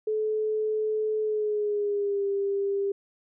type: tone with pitch glide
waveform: sine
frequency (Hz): 431.4 to 397.9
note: A4 to G4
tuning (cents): -34 to +26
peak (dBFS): -24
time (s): 0.07-2.92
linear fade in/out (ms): 5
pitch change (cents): -140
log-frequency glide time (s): 1.21-2.26
effects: none